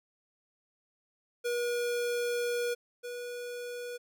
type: tone pair in turn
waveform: square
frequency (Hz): 480.8 / 485.8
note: B4 / B4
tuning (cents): -46 / -29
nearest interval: unison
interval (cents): 17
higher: second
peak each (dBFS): -30 / -38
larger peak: first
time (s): 1.44-2.75 / 3.03-3.98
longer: first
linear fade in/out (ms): 20
effects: none